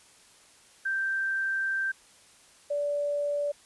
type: tone pair in turn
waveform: sine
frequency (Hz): 1568 / 579.6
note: G6 / D5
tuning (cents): 0 / -23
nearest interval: octave + perfect fourth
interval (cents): 1723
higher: first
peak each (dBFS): -26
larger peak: neither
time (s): 0.85-1.92 / 2.7-3.52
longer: first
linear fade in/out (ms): 10
effects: white hiss -57 dBFS RMS until 3.65 s + resampled to 24000 Hz